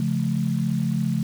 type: chord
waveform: sine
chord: Db augmented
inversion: none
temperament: just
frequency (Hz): 138.59 / 173.24 / 216.5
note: Db3 / F3 / A3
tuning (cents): 0 / -14 / -28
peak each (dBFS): -25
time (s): 0-1.23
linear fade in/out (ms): 2
effects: 7-bit